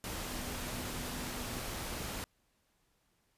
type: tone in noise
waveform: sine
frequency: 246.9 Hz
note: B3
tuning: in tune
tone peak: -47 dBFS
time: 0.27-1.59 s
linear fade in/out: 0 ms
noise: pink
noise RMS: -40 dBFS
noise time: 0.04-2.24 s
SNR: -10 dB
effects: pink hiss -75 dBFS RMS until 3.37 s + resampled to 32000 Hz